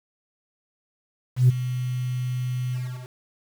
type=tone with ADSR envelope; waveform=sine; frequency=125.8 Hz; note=B2; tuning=32 cents sharp; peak=-9 dBFS; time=1.36-3.11 s; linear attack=130 ms; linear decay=17 ms; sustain=-15 dB; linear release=380 ms; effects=tanh soft clip ceiling -9 dBFS + 7-bit